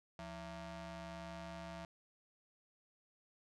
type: ring-modulated tone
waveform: sawtooth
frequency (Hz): 247.6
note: B3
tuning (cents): +5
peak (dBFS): -39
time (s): 0.19-1.85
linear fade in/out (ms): 0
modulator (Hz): 422
effects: low-pass 6000 Hz 12 dB/octave